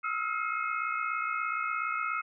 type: tone cluster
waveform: sine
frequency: 1274 / 1331 / 1398 / 2148 / 2550 Hz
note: D#6 / E6 / F6 / C7 / D#7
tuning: +41 / +16 / +1 / +45 / +42 cents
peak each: -34 / -35 / -36 / -37 / -40 dBFS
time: 0.03-2.22 s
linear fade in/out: 20 ms
effects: none